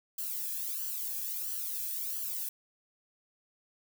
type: noise with flanger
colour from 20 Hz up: violet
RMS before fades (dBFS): -36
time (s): 0.18-2.49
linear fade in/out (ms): 5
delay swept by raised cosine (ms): 0.66 to 1.22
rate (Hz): 1.5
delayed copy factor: +0.8
effects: none